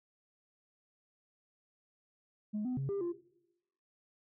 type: tone with pitch steps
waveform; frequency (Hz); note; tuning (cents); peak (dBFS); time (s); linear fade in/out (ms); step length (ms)
sine; 210.8 / 252 / 136.2 / 398.8 / 346.5; G#3 / B3 / C#3 / G4 / F4; +26 / +35 / -30 / +30 / -14; -31; 2.53-3.13; 20; 120
effects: noise-tail reverb RT60 0.8 s tail -17 dB re dry + tanh soft clip ceiling -31 dBFS